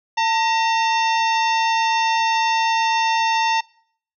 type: harmonic tone with a mistuned harmonic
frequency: 901 Hz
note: A5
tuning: 41 cents sharp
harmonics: 1 / 2 / 3 / 4 / 5 / 6 / 7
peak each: -17 / -26 / -26 / -30 / -35 / -32 / -37 dBFS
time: 0.17-3.61 s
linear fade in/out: 10 ms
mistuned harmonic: 2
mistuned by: +85 cents
effects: noise-tail reverb RT60 0.6 s tail -25 dB re dry